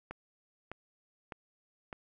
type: click train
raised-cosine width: 0.5 ms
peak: -26 dBFS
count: 4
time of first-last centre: 0.11-1.928 s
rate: 1.65 Hz
effects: none